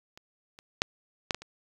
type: clicks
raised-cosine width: 0.2 ms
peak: -30 / -30 / -6 / -9 / -16 / -27 dBFS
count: 6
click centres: 0.175 / 0.589 / 0.819 / 1.308 / 1.346 / 1.42 s
effects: 8-bit